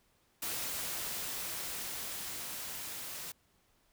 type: noise with level ramp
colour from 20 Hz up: white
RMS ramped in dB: -37 to -43 dBFS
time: 0.42-3.32 s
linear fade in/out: 5 ms
effects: pink hiss -71 dBFS RMS until 3.92 s